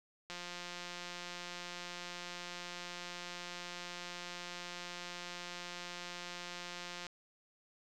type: click train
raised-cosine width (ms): 0.2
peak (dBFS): -27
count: 1192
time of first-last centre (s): 0.3-7.067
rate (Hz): 176
effects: none